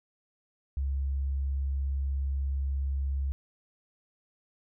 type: tone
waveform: sine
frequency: 68.4 Hz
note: C#2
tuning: 23 cents flat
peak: -27 dBFS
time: 0.77-3.32 s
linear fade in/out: 0 ms
effects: none